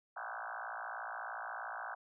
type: tone with frequency modulation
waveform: sine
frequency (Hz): 1136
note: C#6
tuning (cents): +42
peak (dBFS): -40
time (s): 0.16-1.95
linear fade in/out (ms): 10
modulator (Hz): 56.9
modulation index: 8
effects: none